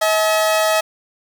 sawtooth tone pair together, 640.1 / 855 Hz, D#5 / A5, +49 / -50 cents, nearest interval perfect fourth, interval 501 cents, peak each -11 / -18 dBFS, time 0.01-0.81 s, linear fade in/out 10 ms, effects none

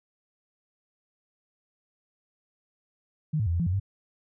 sine tone with pitch steps, 154.1 / 107.9 / 84.4 / 85.7 / 169.1 / 90.3 / 98.1 Hz, D#3 / A2 / E2 / F2 / E3 / F#2 / G2, -16 / -33 / +41 / -32 / +44 / -42 / +2 cents, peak -23 dBFS, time 3.33-3.799 s, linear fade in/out 10 ms, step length 67 ms, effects none

